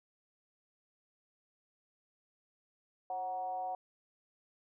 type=tone with frequency modulation; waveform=sine; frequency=740 Hz; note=F#5; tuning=in tune; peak=-35 dBFS; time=3.1-3.75 s; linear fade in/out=2 ms; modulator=199 Hz; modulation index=0.56; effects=none